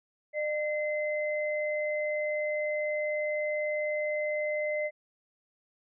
sine tone pair together, 603.4 / 2058 Hz, D5 / C7, +47 / -29 cents, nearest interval octave + major sixth, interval 2124 cents, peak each -29 / -34 dBFS, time 0.33-4.91 s, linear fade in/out 50 ms, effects none

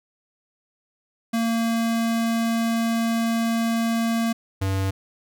square tone pair in turn, 229 / 96.28 Hz, A#3 / G2, -31 / -31 cents, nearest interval octave + minor third, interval 1500 cents, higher first, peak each -21 / -22 dBFS, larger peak first, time 1.33-4.33 / 4.61-4.91 s, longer first, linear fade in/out 10 ms, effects none

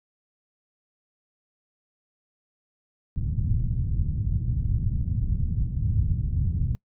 white low-pass noise, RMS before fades -25 dBFS, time 3.16-6.75 s, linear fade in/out 0 ms, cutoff 130 Hz, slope 24 dB/octave, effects noise-tail reverb RT60 0.1 s tail -24 dB re dry

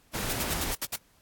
pink noise, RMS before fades -32 dBFS, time 0.13-0.74 s, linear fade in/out 20 ms
white noise bursts, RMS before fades -31 dBFS, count 7, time 0.29-0.963 s, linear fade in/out 10 ms, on 43 ms, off 62 ms
effects pink hiss -63 dBFS RMS until 1.21 s + AAC 64 kbps

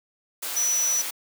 sine tone in noise, 5920 Hz, F#8, in tune, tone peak -21 dBFS, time 0.56-1.02 s, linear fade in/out 10 ms, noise white, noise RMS -31 dBFS, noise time 0.42-1.11 s, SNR +7 dB, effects high-pass 400 Hz 12 dB/octave

